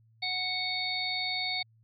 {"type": "harmonic tone", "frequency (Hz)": 740, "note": "F#5", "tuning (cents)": 0, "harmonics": [1, 3, 5, 6], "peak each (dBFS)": [-39, -34, -35, -34], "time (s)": [0.22, 1.63], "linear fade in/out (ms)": 10, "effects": ["added 112 Hz sine -60 dBFS peak until 1.83 s"]}